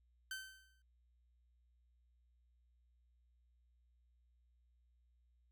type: tone with exponential decay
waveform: sawtooth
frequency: 1541 Hz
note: G6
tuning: 30 cents flat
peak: -37 dBFS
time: 0.31-0.82 s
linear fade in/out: 2 ms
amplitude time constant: 110 ms
effects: added 60 Hz sine -70 dBFS peak until 5.51 s